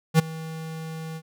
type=tone with ADSR envelope; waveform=square; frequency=160.5 Hz; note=E3; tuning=46 cents flat; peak=-12 dBFS; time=0.14-1.22 s; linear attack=50 ms; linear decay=12 ms; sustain=-21 dB; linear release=56 ms; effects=none